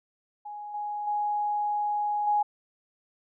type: tone with level steps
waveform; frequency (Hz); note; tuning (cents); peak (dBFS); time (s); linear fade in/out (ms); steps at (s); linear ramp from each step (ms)
sine; 832; G#5; +3; -36 / -30 / -25 / -21; 0.45-2.43; 10; 0.74 / 1.07 / 2.27; 5
effects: none

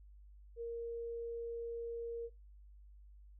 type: tone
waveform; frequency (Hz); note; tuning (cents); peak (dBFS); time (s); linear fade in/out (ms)
sine; 466.2; A#4; 0; -39; 0.56-2.3; 50
effects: noise-tail reverb RT60 0.2 s tail -22 dB re dry + added 50 Hz sine -55 dBFS peak until 3.39 s

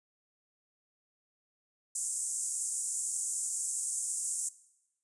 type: band-pass noise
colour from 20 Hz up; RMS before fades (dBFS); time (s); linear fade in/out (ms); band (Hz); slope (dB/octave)
pink; -35; 1.95-4.49; 5; 7100 to 9400; 48
effects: noise-tail reverb RT60 0.9 s tail -19 dB re dry + resampled to 24000 Hz

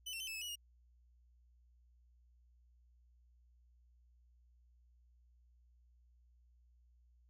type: tone with pitch steps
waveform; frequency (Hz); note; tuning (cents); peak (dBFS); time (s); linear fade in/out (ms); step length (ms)
sawtooth; 3009 / 2704 / 3065 / 2625 / 2597 / 2929 / 2859; F#7 / E7 / G7 / E7 / E7 / F#7 / F7; +28 / +43 / -40 / -8 / -26 / -18 / +40; -39; 0.06-0.557; 10; 71
effects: added 60 Hz sine -65 dBFS peak until 7.29 s

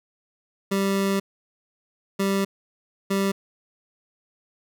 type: tone bursts at uneven times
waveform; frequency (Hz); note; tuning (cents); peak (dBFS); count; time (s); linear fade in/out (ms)
25% pulse; 196; G3; 0; -17; 3; 0.71-1.2 / 2.19-2.45 / 3.1-3.32; 10
effects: none

